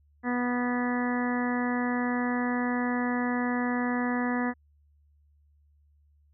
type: harmonic tone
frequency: 245.4 Hz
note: B3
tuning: 11 cents flat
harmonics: 1 / 2 / 3 / 4 / 5 / 6 / 7 / 8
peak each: -27 / -36 / -36 / -37 / -39 / -45 / -36 / -38 dBFS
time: 0.23-4.54 s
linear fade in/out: 50 ms
effects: added 73 Hz sine -60 dBFS peak until 6.33 s